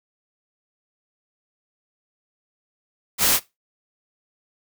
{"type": "noise", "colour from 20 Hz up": "white", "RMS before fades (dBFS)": -18, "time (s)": [3.18, 3.4], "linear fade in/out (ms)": 50, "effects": ["noise-tail reverb RT60 0.2 s tail -18 dB re dry"]}